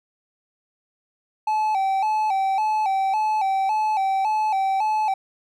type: tone with vibrato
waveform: triangle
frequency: 816 Hz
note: G#5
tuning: 31 cents flat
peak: -17 dBFS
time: 1.47-5.14 s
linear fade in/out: 5 ms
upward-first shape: square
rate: 1.8 Hz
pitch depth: 94 cents each way
effects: none